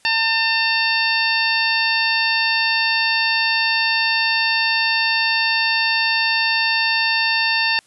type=harmonic tone; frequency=900 Hz; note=A5; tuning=39 cents sharp; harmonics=1 / 2 / 3 / 4 / 5 / 6; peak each=-25 / -21 / -20 / -27 / -22 / -31 dBFS; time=0.05-7.79 s; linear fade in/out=0 ms; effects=white hiss -55 dBFS RMS until 7.86 s + resampled to 24000 Hz